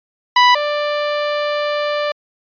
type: tone pair in turn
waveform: sawtooth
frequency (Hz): 987.8 / 590.2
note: B5 / D5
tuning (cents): 0 / +8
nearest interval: major sixth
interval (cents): 892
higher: first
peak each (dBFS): -4 / -13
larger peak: first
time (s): 0.36-0.55 / 0.55-2.12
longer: second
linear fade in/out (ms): 5
effects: resampled to 11025 Hz